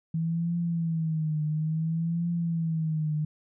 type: tone with vibrato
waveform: sine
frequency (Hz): 161.6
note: E3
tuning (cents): -34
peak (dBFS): -25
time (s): 0.14-3.25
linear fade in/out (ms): 5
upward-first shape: triangle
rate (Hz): 0.58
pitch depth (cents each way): 110
effects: none